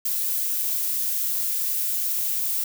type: noise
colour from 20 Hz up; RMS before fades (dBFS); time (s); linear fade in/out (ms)
violet; -25; 0.05-2.64; 5
effects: none